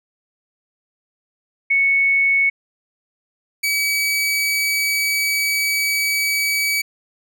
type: tone pair in turn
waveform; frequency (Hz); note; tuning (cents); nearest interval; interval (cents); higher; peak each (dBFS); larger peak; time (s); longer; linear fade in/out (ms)
sine / sawtooth; 2212 / 2281; C#7 / C#7; -4 / +49; minor second; 53; second; -13 / -14; first; 1.7-2.5 / 3.63-6.82; second; 10
effects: none